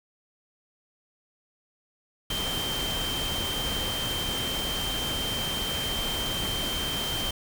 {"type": "tone in noise", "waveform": "sine", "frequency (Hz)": 3136, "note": "G7", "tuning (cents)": 0, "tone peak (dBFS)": -30, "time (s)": [2.3, 7.31], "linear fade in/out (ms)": 5, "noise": "pink", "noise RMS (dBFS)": -32, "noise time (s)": [2.3, 7.31], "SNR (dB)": -1, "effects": []}